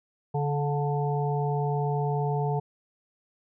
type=harmonic tone with a mistuned harmonic; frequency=144.3 Hz; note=D3; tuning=30 cents flat; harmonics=1 / 3 / 5 / 6; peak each=-26 / -31 / -33 / -34 dBFS; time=0.34-2.6 s; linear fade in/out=10 ms; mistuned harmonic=6; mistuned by=+39 cents; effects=none